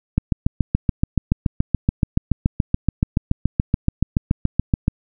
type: click train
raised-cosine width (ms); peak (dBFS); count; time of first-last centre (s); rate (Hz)
5; -3; 34; 0.18-4.881; 7.02
effects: none